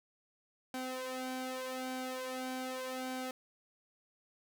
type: tone with flanger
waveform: sawtooth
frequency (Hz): 257.5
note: C4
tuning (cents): -28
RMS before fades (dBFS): -40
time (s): 0.74-3.31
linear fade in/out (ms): 2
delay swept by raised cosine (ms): 1.3 to 2.6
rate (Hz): 0.84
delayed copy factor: +0.85
effects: none